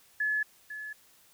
sine tone pair in turn, 1712 / 1712 Hz, A6 / A6, -48 / -48 cents, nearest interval unison, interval 0 cents, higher neither, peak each -26 / -37 dBFS, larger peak first, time 0.2-0.43 / 0.7-0.93 s, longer neither, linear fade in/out 5 ms, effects white hiss -61 dBFS RMS until 1.33 s

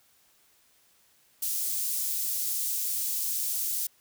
white high-pass noise, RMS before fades -30 dBFS, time 1.42-3.87 s, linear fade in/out 5 ms, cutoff 6600 Hz, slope 12 dB/octave, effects white hiss -64 dBFS RMS until 4 s

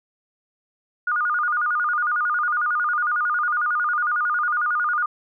sine tone with vibrato, 1324 Hz, E6, 7 cents sharp, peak -19 dBFS, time 1.07-5.06 s, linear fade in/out 5 ms, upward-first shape square, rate 11 Hz, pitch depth 150 cents each way, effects none

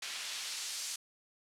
white noise with band-pass filter sweep, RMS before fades -40 dBFS, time 0.02-0.96 s, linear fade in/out 5 ms, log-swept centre 2700 to 5900 Hz, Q 0.85, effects low-pass 11000 Hz 12 dB/octave

